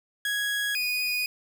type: tone pair in turn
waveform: 30% pulse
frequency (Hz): 1661.2 / 2476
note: G#6 / D#7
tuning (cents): 0 / -9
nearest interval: perfect fifth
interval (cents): 691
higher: second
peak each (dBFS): -23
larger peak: neither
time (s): 0.25-0.75 / 0.75-1.26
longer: second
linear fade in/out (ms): 2
effects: none